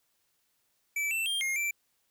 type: tone with pitch steps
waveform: square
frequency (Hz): 2313 / 2674 / 3197 / 2136 / 2342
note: D7 / E7 / G7 / C7 / D7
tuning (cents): -27 / +24 / +33 / +35 / -5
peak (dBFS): -29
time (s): 0.96-1.71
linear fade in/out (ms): 5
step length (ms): 150
effects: white hiss -74 dBFS RMS until 2.1 s